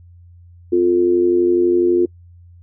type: tone with amplitude modulation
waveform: sine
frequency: 352.2 Hz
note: F4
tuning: 15 cents sharp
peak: -8 dBFS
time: 0.72-2.06 s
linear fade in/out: 10 ms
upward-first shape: sine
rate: 92.1 Hz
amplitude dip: 70%
effects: noise-tail reverb RT60 0.1 s tail -25 dB re dry + added 87 Hz sine -41 dBFS peak until 2.62 s